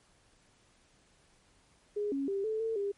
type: tone with pitch steps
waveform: sine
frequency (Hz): 413.9 / 275.8 / 394.3 / 436.9 / 450.2 / 401.4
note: G#4 / C#4 / G4 / A4 / A4 / G4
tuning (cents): -6 / -9 / +10 / -12 / +40 / +41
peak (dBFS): -30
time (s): 1.96-2.92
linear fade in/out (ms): 10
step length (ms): 160
effects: pink hiss -66 dBFS RMS until 2.97 s + MP3 48 kbps